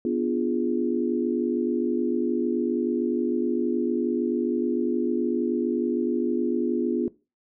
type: chord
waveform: sine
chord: B diminished seventh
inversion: none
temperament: equal with one note detuned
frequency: 246.9 / 293.7 / 346.2 / 415.3 Hz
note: B3 / D4 / F4 / Ab4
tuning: 0 / 0 / -15 / 0 cents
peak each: -26 / -30 / -26 / -30 dBFS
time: 0.05-7.08 s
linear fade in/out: 2 ms
effects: noise-tail reverb RT60 0.3 s tail -20 dB re dry